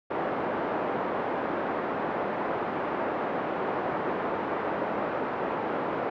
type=band-pass noise; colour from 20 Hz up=pink; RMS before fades=-30 dBFS; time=0.1-6.1 s; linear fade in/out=10 ms; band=350 to 1100 Hz; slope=12 dB/octave; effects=low-pass 3000 Hz 12 dB/octave